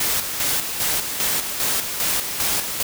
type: noise with tremolo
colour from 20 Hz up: white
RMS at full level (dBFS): -21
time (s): 0-2.83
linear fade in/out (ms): 5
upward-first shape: square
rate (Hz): 2.5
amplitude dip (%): 50
effects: none